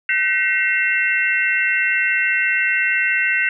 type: tone cluster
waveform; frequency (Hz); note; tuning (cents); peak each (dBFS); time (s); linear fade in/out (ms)
sine; 1525 / 1919 / 2124 / 2703; G6 / A#6 / C7 / E7; -48 / +50 / +25 / +43; -21; 0.09-3.49; 2
effects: none